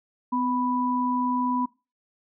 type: tone pair together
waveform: sine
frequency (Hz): 252 / 987.8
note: B3 / B5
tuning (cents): +35 / 0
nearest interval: 2 octaves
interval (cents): 2365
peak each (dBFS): -25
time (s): 0.32-1.66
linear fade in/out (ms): 10
effects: noise-tail reverb RT60 0.3 s tail -23 dB re dry